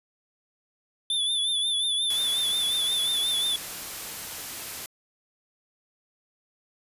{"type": "tone with vibrato", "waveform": "square", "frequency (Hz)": 3500, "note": "A7", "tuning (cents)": -10, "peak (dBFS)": -24, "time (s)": [1.1, 3.56], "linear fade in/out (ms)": 2, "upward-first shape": "triangle", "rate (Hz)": 5.6, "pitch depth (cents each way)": 68}
{"type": "noise", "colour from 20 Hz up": "white", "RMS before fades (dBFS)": -36, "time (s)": [2.1, 4.86], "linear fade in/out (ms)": 2}
{"effects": ["resampled to 32000 Hz"]}